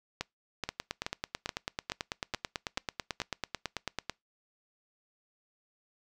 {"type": "two click trains", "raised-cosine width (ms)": 0.2, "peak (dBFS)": [-15, -15], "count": [32, 8], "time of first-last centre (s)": [[0.69, 4.097], [0.21, 3.201]], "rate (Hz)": [9.1, 2.34], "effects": ["noise-tail reverb RT60 0.2 s tail -25 dB re dry"]}